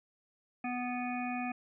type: harmonic tone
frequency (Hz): 246.9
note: B3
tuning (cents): 0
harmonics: 1 / 3 / 5 / 7 / 9 / 10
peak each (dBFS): -36 / -38 / -46 / -48 / -48 / -42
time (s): 0.64-1.52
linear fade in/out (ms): 5
effects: none